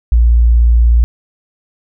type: tone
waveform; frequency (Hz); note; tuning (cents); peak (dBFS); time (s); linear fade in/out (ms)
sine; 58.3; A#1; +1; -5; 0.12-1.04; 0
effects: none